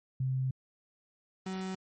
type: tone pair in turn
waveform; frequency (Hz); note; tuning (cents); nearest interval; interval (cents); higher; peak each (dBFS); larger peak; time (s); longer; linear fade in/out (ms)
sine / 35% pulse; 130.81 / 188.46; C3 / F#3; 0 / +32; tritone; 632; second; -28 / -33; first; 0.2-0.51 / 1.46-1.75; first; 5
effects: MP3 32 kbps